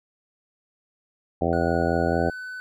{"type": "harmonic tone", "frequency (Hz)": 84.5, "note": "E2", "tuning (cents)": 43, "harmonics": [1, 2, 3, 4, 5, 6, 7, 8, 9], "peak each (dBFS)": [-29, -29, -29, -29, -29, -29, -29, -29, -29], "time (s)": [1.41, 2.3], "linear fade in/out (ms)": 5}
{"type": "tone with pitch glide", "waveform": "triangle", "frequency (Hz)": [1464, 1503.4], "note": ["F#6", "F#6"], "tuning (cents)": [-19, 27], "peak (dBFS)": -31, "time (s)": [1.53, 2.6], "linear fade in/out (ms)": 0, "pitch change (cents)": 46, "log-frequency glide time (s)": [2.06, 2.27]}
{"effects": []}